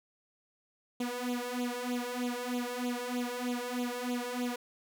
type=tone with flanger; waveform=sawtooth; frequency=245.6 Hz; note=B3; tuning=9 cents flat; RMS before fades=-35 dBFS; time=1-4.56 s; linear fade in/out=5 ms; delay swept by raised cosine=0.28 to 2.28 ms; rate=3.2 Hz; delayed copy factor=+0.85; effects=none